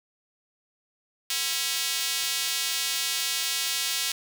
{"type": "tone with high-pass filter", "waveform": "square", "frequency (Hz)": 149.3, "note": "D3", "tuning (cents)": 29, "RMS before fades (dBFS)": -28, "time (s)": [1.3, 4.12], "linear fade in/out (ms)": 2, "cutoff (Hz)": 3500, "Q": 1, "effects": []}